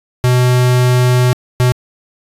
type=tone bursts at uneven times; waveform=square; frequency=125 Hz; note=B2; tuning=21 cents sharp; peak=-9 dBFS; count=2; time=0.24-1.33 / 1.6-1.72 s; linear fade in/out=0 ms; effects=resampled to 32000 Hz